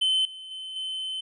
triangle tone with level steps, 3062 Hz, G7, 41 cents flat, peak -19 / -37 / -33 / -28 dBFS, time 0.01-1.21 s, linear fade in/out 10 ms, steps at 0.25 / 0.51 / 0.76 s, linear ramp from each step 2 ms, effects resampled to 24000 Hz

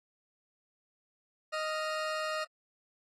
20% pulse tone pair together, 622.2 / 1396.9 Hz, D#5 / F6, 0 / 0 cents, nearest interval octave + major second, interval 1400 cents, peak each -28 / -35 dBFS, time 1.52-2.45 s, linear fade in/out 20 ms, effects low-pass 7000 Hz 12 dB/octave + AAC 48 kbps

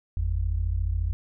sine tone pair together, 50.18 / 84.4 Hz, G1 / E2, +41 / +41 cents, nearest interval major sixth, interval 900 cents, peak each -26 dBFS, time 0.17-1.13 s, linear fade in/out 0 ms, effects none

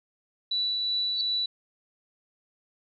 sine tone with tremolo, 3951 Hz, B7, in tune, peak -24 dBFS, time 0.51-1.46 s, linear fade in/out 5 ms, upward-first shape triangle, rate 2.7 Hz, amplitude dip 25%
sine tone with exponential growth, 4435 Hz, C#8, in tune, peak -24 dBFS, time 1.12-1.21 s, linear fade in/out 1 ms, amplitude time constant 18 ms
effects none

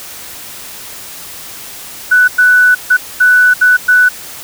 sine tone bursts at uneven times, 1488 Hz, F#6, 9 cents sharp, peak -4 dBFS, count 6, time 2.11-2.28 / 2.38-2.75 / 2.9-2.97 / 3.2-3.54 / 3.61-3.77 / 3.88-4.09 s, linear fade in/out 10 ms, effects white hiss -29 dBFS RMS until 4.43 s

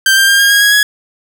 sawtooth tone with pitch steps, 1568 / 1585.3 / 1602.8 / 1620.5 / 1638.4 / 1656.4 / 1674.7 Hz, G6 / G6 / G6 / G#6 / G#6 / G#6 / G#6, 0 / +19 / +38 / -43 / -24 / -5 / +14 cents, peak -3 dBFS, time 0.06-0.83 s, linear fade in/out 2 ms, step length 110 ms, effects 7-bit

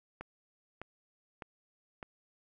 click train, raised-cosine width 0.5 ms, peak -27 dBFS, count 4, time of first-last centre 0.21-2.028 s, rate 1.65 Hz, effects none

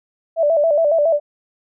sine tone with vibrato, 622.3 Hz, D#5, in tune, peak -12 dBFS, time 0.36-1.2 s, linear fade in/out 50 ms, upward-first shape square, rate 7.2 Hz, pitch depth 100 cents each way, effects none

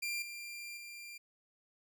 sawtooth tone with level steps, 2381 Hz, D7, 23 cents sharp, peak -32 / -40 / -43 dBFS, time 0.02-1.18 s, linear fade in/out 10 ms, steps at 0.22 / 0.77 s, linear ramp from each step 2 ms, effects none

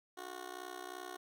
15% pulse tone with amplitude modulation, 365.4 Hz, F#4, 22 cents flat, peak -34 dBFS, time 0.17-1.17 s, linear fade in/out 10 ms, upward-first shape sine, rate 62.9 Hz, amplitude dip 90%, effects none

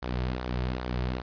sawtooth tone with flanger, 62.3 Hz, B1, 16 cents sharp, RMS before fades -31 dBFS, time 0.02-1.22 s, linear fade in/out 10 ms, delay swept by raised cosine 0.34 to 3.94 ms, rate 2.5 Hz, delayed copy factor -0.55, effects resampled to 11025 Hz + 10-bit

